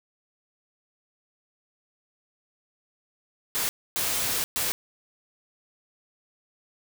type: noise bursts at uneven times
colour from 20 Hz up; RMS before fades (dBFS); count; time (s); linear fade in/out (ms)
white; -27; 3; 3.55-3.69 / 3.96-4.44 / 4.56-4.72; 0
effects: none